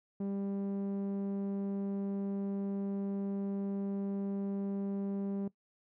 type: tone with low-pass filter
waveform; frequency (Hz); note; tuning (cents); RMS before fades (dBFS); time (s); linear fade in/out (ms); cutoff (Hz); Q
sawtooth; 198; G3; +18; -36; 0.2-5.48; 5; 410; 0.67
effects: noise-tail reverb RT60 0.1 s tail -19 dB re dry